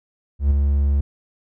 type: tone with ADSR envelope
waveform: triangle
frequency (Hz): 70.6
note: C#2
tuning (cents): +32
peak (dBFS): -9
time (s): 0.39-1.01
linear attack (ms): 120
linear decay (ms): 5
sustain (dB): -4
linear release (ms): 7
effects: none